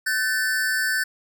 square tone pair together, 1522.2 / 1760 Hz, F#6 / A6, +49 / 0 cents, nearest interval minor third, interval 251 cents, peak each -24 / -25 dBFS, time 0.06-1.04 s, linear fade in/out 10 ms, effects none

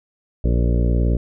harmonic tone with a mistuned harmonic, 59.1 Hz, A#1, 24 cents sharp, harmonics 1 / 2 / 3 / 4 / 5 / 6 / 7 / 8 / 9 / 10, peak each -16 / -22 / -26 / -28 / -30 / -32 / -33 / -34 / -35 / -36 dBFS, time 0.44-1.17 s, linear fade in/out 5 ms, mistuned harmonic 7, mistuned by +41 cents, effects none

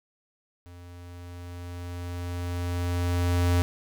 square tone with level ramp, 87.9 Hz, F2, 12 cents sharp, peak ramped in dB -45 to -20 dBFS, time 0.66-3.62 s, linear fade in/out 0 ms, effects none

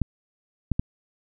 clicks, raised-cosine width 5 ms, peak -10 dBFS, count 3, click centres 0.017 / 0.717 / 0.795 s, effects none

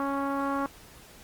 sawtooth tone with low-pass filter, 277.2 Hz, C#4, in tune, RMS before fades -29 dBFS, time 0-0.66 s, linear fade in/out 0 ms, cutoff 1200 Hz, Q 3.6, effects pink hiss -51 dBFS RMS until 1.23 s + Opus 32 kbps

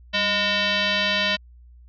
sine tone with frequency modulation, 622.3 Hz, D#5, in tune, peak -19 dBFS, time 0.13-1.37 s, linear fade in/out 20 ms, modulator 819 Hz, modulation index 4.5, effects added 60 Hz sine -45 dBFS peak until 1.88 s

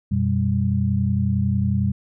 sine tone cluster, 91.2 / 122.2 / 197.6 Hz, F#2 / B2 / G3, -24 / -18 / +14 cents, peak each -22 dBFS, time 0.11-1.92 s, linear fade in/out 10 ms, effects none

